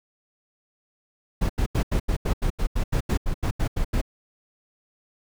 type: noise bursts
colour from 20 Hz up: brown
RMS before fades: -22 dBFS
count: 16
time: 1.41-4.015 s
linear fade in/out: 10 ms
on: 85 ms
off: 83 ms
effects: none